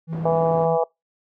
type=tone; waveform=triangle; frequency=162.7 Hz; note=E3; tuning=22 cents flat; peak=-23 dBFS; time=0.07-0.78 s; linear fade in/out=50 ms
type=band-pass noise; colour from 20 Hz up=pink; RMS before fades=-36 dBFS; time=0.12-0.66 s; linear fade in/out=10 ms; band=170 to 680 Hz; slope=12 dB/octave
type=harmonic tone; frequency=164.81 Hz; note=E3; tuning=in tune; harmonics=3 / 4 / 5 / 6 / 7; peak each=-20 / -22 / -24 / -32 / -33 dBFS; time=0.25-0.84 s; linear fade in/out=5 ms
effects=noise-tail reverb RT60 0.2 s tail -26 dB re dry